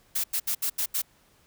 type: noise bursts at uneven times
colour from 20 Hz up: blue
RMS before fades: -27 dBFS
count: 6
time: 0.15-0.24 / 0.33-0.4 / 0.47-0.55 / 0.62-0.7 / 0.78-0.86 / 0.94-1.02 s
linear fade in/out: 10 ms
effects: pink hiss -62 dBFS RMS until 1.46 s